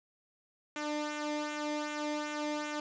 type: tone with flanger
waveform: sawtooth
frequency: 298.9 Hz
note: D4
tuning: 31 cents sharp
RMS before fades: -36 dBFS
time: 0.76-2.8 s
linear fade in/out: 2 ms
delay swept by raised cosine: 0.2 to 0.73 ms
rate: 2.6 Hz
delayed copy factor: -0.6
effects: resampled to 16000 Hz + 9-bit